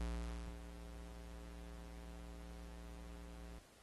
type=tone with ADSR envelope; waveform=square; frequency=58.2 Hz; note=A#1; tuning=2 cents flat; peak=-39 dBFS; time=0-3.59 s; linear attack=4 ms; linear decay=570 ms; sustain=-12 dB; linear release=3 ms; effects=pink hiss -66 dBFS RMS until 3.82 s + AAC 32 kbps